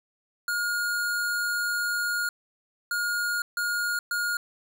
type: tone bursts at uneven times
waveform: square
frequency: 1428 Hz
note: F6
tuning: 38 cents sharp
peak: -26 dBFS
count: 4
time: 0.48-2.29 / 2.91-3.42 / 3.57-3.99 / 4.11-4.37 s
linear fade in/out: 2 ms
effects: none